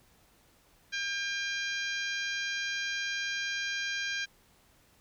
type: harmonic tone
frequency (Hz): 801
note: G5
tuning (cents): +37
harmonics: 2 / 3 / 4 / 5 / 6 / 7 / 8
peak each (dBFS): -34 / -38 / -40 / -42 / -44 / -45 / -46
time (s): 0.92-4.26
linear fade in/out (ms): 20
effects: pink hiss -64 dBFS RMS until 5 s